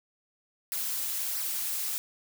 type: noise with flanger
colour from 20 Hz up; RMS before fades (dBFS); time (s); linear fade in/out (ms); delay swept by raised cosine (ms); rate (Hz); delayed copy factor
blue; -32; 0.72-1.98; 0; 0.29 to 5.49; 1.5; -0.55
effects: none